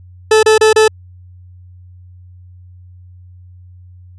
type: tone bursts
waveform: 40% pulse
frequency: 435.4 Hz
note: A4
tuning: 18 cents flat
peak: -5 dBFS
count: 4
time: 0.31-0.88 s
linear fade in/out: 5 ms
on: 120 ms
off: 30 ms
effects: added 90 Hz sine -36 dBFS peak until 4.18 s + resampled to 22050 Hz